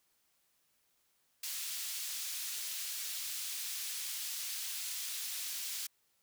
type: high-pass noise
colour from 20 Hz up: pink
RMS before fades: -40 dBFS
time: 1.43-5.87 s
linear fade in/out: 5 ms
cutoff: 3700 Hz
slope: 12 dB/octave
effects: white hiss -75 dBFS RMS until 6.22 s